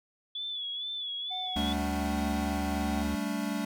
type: tone with vibrato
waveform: sine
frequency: 3430 Hz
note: A7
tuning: 45 cents flat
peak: -33 dBFS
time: 0.35-1.73 s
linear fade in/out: 5 ms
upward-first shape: sine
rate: 2.2 Hz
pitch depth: 59 cents each way
type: tone with pitch glide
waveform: triangle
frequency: 740 to 760.8 Hz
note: F#5 to F#5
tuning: 0 to +48 cents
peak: -35 dBFS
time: 1.3-3.03 s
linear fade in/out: 20 ms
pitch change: +48 cents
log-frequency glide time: 1.59-2.11 s
type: chord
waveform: square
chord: G suspended second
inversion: none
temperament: equal with one note detuned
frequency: 196 / 220 / 287.8 Hz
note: G3 / A3 / D4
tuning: 0 / 0 / -35 cents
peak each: -36 / -35 / -35 dBFS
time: 1.56-3.65 s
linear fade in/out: 5 ms
type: tone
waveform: square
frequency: 73.8 Hz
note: D2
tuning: 9 cents sharp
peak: -35 dBFS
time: 1.56-3.15 s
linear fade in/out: 0 ms
effects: none